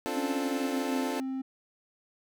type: chord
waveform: 25% pulse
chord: D minor seventh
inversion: third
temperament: equal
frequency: 261.6 / 293.7 / 349.2 / 440 Hz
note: C4 / D4 / F4 / A4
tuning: 0 / 0 / 0 / 0 cents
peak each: -33 dBFS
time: 0.06-1.2 s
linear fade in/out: 0 ms
type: tone with pitch glide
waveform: triangle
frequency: 276.9 to 264.2 Hz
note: C#4 to C4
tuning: -2 to +17 cents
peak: -29 dBFS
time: 0.16-1.42 s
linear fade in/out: 10 ms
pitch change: -81 cents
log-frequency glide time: 0.29-1.02 s
effects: none